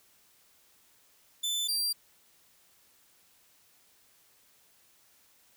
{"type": "tone pair in turn", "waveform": "sawtooth", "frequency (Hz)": [3520, 4724], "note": ["A7", "D8"], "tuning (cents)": [0, 9], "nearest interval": "perfect fourth", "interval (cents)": 509, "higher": "second", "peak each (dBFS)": [-26, -25], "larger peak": "second", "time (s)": [[1.43, 1.68], [1.68, 1.93]], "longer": "neither", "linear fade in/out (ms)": 10, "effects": ["white hiss -64 dBFS RMS until 5.56 s"]}